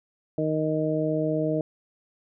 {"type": "harmonic tone", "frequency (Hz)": 155.6, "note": "D#3", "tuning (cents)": 0, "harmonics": [1, 2, 3, 4], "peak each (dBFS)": [-29, -27, -29, -28], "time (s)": [0.38, 1.61], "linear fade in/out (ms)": 2, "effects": []}